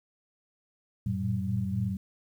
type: tone cluster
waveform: sine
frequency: 92.9 / 113.7 / 117.7 / 191.8 Hz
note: F#2 / A#2 / A#2 / G3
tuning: +7 / -43 / +17 / -37 cents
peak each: -34 / -32 / -35 / -31 dBFS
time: 1.06-1.97 s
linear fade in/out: 5 ms
effects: 10-bit